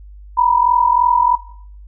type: tone pair together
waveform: sine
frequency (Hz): 944 / 987.1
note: A#5 / B5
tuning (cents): +22 / -1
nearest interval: minor second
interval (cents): 77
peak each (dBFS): -13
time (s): 0.37-1.36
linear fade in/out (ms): 10
effects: noise-tail reverb RT60 0.6 s tail -17 dB re dry + added 50 Hz sine -35 dBFS peak until 1.87 s